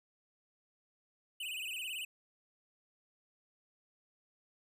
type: tone with vibrato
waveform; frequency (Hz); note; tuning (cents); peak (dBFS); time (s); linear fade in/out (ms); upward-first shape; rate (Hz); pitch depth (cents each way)
square; 2755; F7; -24; -39; 1.4-2.05; 5; sine; 18; 180
effects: none